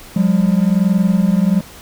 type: tone pair together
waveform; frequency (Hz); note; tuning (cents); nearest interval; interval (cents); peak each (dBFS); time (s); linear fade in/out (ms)
triangle; 179.7 / 200.9; F3 / G3; +50 / +43; major second; 193; -12; 0.16-1.61; 5
effects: pink hiss -38 dBFS RMS until 1.81 s